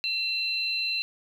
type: tone pair together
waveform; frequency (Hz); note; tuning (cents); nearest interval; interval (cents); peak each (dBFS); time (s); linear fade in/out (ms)
sine; 2710 / 4066; E7 / B7; +47 / +50; perfect fifth; 703; -29 / -28; 0.04-1.02; 0
effects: 9-bit